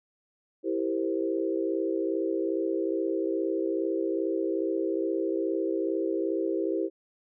sine chord, C dominant seventh, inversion first, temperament equal, 329.6 / 392 / 466.2 / 523.3 Hz, E4 / G4 / Bb4 / C5, 0 / 0 / 0 / 0 cents, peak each -29 / -30 / -35 / -34 dBFS, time 0.63-6.9 s, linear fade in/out 50 ms, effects none

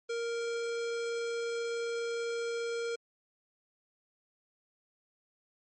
square tone, 466.2 Hz, A#4, in tune, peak -33 dBFS, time 0.09-2.96 s, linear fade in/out 10 ms, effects MP3 32 kbps

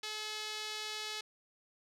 sawtooth tone with band-pass filter, 428.3 Hz, A4, 47 cents flat, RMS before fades -41 dBFS, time 0.03-1.21 s, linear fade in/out 5 ms, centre 4100 Hz, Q 1.4, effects none

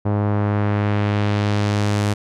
sawtooth tone with low-pass filter sweep, 103.3 Hz, G#2, 9 cents flat, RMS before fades -19 dBFS, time 0.05-2.14 s, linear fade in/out 10 ms, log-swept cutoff 890 to 9500 Hz, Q 0.94, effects none

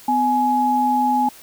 sine tone pair together, 252.5 / 840 Hz, B3 / G#5, +39 / +19 cents, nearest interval octave + major sixth, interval 2080 cents, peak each -21 / -16 dBFS, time 0.08-1.29 s, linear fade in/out 5 ms, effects white hiss -44 dBFS RMS until 1.42 s

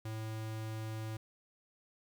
square tone, 110 Hz, A2, in tune, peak -39 dBFS, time 0.05-1.17 s, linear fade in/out 5 ms, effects 12-bit

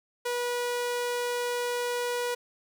sawtooth tone, 486 Hz, B4, 28 cents flat, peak -24 dBFS, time 0.25-2.35 s, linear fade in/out 10 ms, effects none

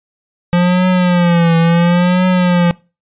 square tone with vibrato, 174.61 Hz, F3, in tune, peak -9 dBFS, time 0.53-2.71 s, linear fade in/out 0 ms, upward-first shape triangle, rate 0.72 Hz, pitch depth 97 cents each way, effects noise-tail reverb RT60 0.3 s tail -23 dB re dry + resampled to 8000 Hz

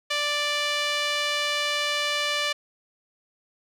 sawtooth tone with band-pass filter, 587.3 Hz, D5, in tune, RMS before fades -26 dBFS, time 0.1-2.53 s, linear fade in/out 10 ms, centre 3100 Hz, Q 1.2, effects none

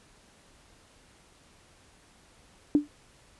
sine tone with exponential decay, 293.7 Hz, D4, in tune, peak -14 dBFS, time 2.75-2.88 s, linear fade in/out 1 ms, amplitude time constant 27 ms, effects pink hiss -59 dBFS RMS until 3.39 s + resampled to 24000 Hz

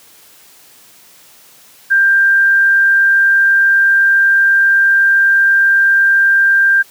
sine tone, 1587 Hz, G6, 21 cents sharp, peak -7 dBFS, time 1.9-6.83 s, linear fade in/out 20 ms, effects white hiss -44 dBFS RMS until 6.9 s + high-pass 100 Hz 12 dB/octave

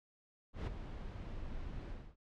brown noise with ADSR envelope, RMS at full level -34 dBFS, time 0.53-2.16 s, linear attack 140 ms, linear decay 12 ms, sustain -10 dB, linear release 260 ms, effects low-pass 4000 Hz 12 dB/octave

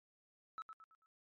sine tone with echo, 1306 Hz, E6, 17 cents flat, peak -40 dBFS, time 0.58-0.62 s, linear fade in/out 0 ms, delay 110 ms, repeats 4, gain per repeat -8 dB, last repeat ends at 1.06 s, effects tanh soft clip ceiling -41 dBFS + MP3 48 kbps

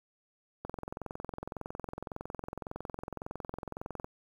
click train, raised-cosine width 1 ms, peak -24 dBFS, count 75, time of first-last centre 0.65-4.044 s, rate 21.8 Hz, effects 9-bit

